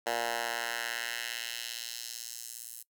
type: tone with high-pass filter sweep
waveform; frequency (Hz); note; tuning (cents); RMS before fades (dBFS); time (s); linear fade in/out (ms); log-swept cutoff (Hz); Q
10% pulse; 117.6; A#2; +16; -37; 0.06-2.83; 10; 660 to 10000; 1.2
effects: noise-tail reverb RT60 0.1 s tail -21 dB re dry